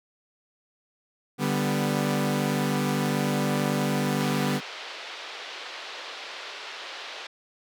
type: chord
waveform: sawtooth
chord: G major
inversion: second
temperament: equal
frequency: 146.83 / 196 / 246.9 Hz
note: D3 / G3 / B3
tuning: 0 / 0 / 0 cents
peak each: -24 dBFS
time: 1.38-4.61 s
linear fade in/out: 50 ms
type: band-pass noise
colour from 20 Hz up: white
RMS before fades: -39 dBFS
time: 4.2-7.27 s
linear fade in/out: 5 ms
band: 400 to 4200 Hz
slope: 24 dB/octave
effects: none